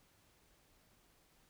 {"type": "silence", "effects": ["pink hiss -70 dBFS RMS until 1.49 s"]}